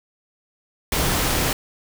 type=noise; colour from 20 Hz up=pink; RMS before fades=-21 dBFS; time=0.92-1.53 s; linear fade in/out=2 ms; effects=none